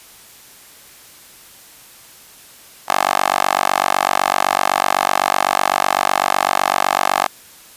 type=tone with high-pass filter; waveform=10% pulse; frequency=47.93 Hz; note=G1; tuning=38 cents flat; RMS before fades=-17 dBFS; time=2.88-7.27 s; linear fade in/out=10 ms; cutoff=860 Hz; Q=2.8; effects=white hiss -43 dBFS RMS until 7.76 s + resampled to 32000 Hz